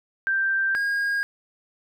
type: tone pair in turn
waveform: sine / triangle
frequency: 1572 / 1628.4 Hz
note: G6 / G#6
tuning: +4 / -35 cents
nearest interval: minor second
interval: 61 cents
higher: second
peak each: -20 dBFS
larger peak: neither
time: 0.27-0.75 / 0.75-1.23 s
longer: neither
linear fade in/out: 0 ms
effects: none